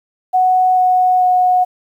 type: tone with pitch steps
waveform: sine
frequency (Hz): 740 / 735.3 / 730.7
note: F#5 / F#5 / F#5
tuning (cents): 0 / -11 / -22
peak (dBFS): -9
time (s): 0.33-1.65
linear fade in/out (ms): 20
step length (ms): 440
effects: 8-bit